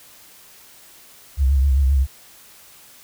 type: tone with vibrato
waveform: sine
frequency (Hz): 68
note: C#2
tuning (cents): -33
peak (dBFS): -13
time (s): 1.37-2.07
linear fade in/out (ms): 50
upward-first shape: triangle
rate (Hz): 7.6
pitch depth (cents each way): 100
effects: white hiss -47 dBFS RMS until 3.03 s